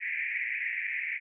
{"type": "band-pass noise", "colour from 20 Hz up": "white", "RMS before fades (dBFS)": -33, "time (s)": [0, 1.2], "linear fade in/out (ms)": 50, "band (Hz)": [1800, 2400], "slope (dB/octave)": 96, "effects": []}